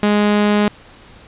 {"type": "tone", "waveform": "sawtooth", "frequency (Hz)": 207.7, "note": "G#3", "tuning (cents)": 0, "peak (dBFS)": -8, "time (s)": [0.03, 0.68], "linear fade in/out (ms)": 0, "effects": ["pink hiss -43 dBFS RMS until 1.27 s", "resampled to 8000 Hz"]}